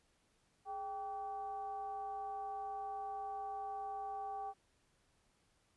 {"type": "tone with frequency modulation", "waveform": "sine", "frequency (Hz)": 784, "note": "G5", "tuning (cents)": 0, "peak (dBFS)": -40, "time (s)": [0.65, 4.54], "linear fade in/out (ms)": 50, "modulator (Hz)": 365, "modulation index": 0.52, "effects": ["pink hiss -75 dBFS RMS until 5.76 s", "resampled to 24000 Hz"]}